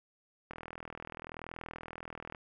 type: click train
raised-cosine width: 0.5 ms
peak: -27 dBFS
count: 76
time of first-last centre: 0.51-2.348 s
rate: 40.8 Hz
effects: none